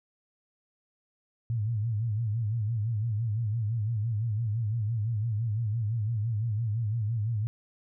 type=tone with vibrato; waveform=sine; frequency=110.5 Hz; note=A2; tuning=8 cents sharp; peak=-26 dBFS; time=1.5-7.47 s; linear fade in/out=0 ms; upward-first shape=sine; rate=5.9 Hz; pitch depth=130 cents each way; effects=none